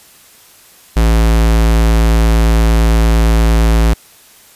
square tone, 55.7 Hz, A1, 22 cents sharp, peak -8 dBFS, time 0.96-3.94 s, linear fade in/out 10 ms, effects white hiss -43 dBFS RMS until 4.55 s + resampled to 32000 Hz

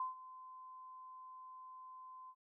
sine tone with ADSR envelope, 1030 Hz, C6, 28 cents flat, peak -35 dBFS, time 0-2.35 s, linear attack 3 ms, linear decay 140 ms, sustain -16 dB, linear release 58 ms, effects none

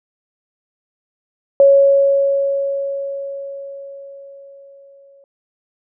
sine tone with exponential decay, 554.4 Hz, C#5, in tune, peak -5 dBFS, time 1.6-5.24 s, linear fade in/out 1 ms, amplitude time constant 790 ms, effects none

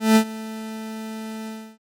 40% pulse tone with ADSR envelope, 220 Hz, A3, in tune, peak -9 dBFS, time 0-1.78 s, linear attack 160 ms, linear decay 79 ms, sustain -20 dB, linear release 300 ms, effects MP3 64 kbps

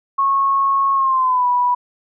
sine tone with pitch glide, 1096 to 982.1 Hz, C#6 to B5, -20 to -10 cents, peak -13 dBFS, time 0.18-1.75 s, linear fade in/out 10 ms, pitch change -190 cents, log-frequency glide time 0.94-1.47 s, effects none

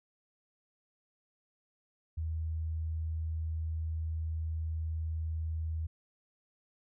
sine tone, 80.1 Hz, E2, 49 cents flat, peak -32 dBFS, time 2.17-5.87 s, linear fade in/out 10 ms, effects none

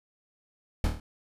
brown noise with echo, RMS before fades -23 dBFS, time 0.84-0.87 s, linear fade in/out 2 ms, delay 26 ms, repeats 5, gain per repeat -4 dB, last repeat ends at 1 s, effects resampled to 32000 Hz

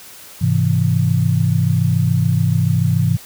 sine chord, Ab augmented, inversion none, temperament equal, 103.83 / 130.81 / 164.81 Hz, Ab2 / C3 / E3, 0 / 0 / 0 cents, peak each -17 dBFS, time 0.41-3.17 s, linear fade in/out 10 ms, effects white hiss -39 dBFS RMS until 3.25 s

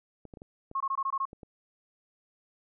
clicks, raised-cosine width 2 ms, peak -32 dBFS, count 7, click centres 0.253 / 0.338 / 0.372 / 0.419 / 0.714 / 1.331 / 1.432 s
sine tone bursts, 1084 Hz, C#6, 39 cents flat, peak -27 dBFS, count 7, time 0.75-1.254 s, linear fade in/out 5 ms, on 54 ms, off 21 ms
effects none

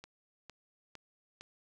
click train, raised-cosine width 0.2 ms, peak -30 dBFS, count 4, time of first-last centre 0.04-1.41 s, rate 2.19 Hz, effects none

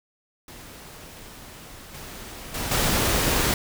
pink noise with level steps, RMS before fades -43 / -39 / -29 / -22 dBFS, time 0.48-3.54 s, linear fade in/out 2 ms, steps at 1.94 / 2.54 / 2.71 s, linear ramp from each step 5 ms, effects none

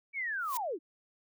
sine linear sweep, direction down, 2300 to 274.8 Hz, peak -32 dBFS, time 0.13-0.79 s, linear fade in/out 50 ms
blue noise with exponential growth, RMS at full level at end -34 dBFS, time 0.39-0.57 s, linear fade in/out 0 ms, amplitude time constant 39 ms
effects none

